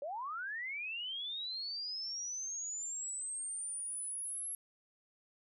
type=linear sweep; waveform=sine; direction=up; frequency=538 to 11250 Hz; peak=-38 dBFS; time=0.02-4.55 s; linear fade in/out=2 ms; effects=none